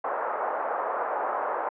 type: band-pass noise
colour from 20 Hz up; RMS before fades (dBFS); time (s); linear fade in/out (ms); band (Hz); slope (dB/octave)
pink; -29; 0.04-1.69; 5; 550 to 1300; 24
effects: low-pass 2000 Hz 12 dB/octave